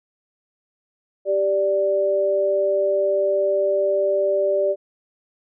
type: tone pair together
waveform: sine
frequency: 391.8 / 587 Hz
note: G4 / D5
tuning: -1 / -1 cents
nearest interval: perfect fifth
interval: 700 cents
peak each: -22 / -18 dBFS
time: 1.25-4.76 s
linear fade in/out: 50 ms
effects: none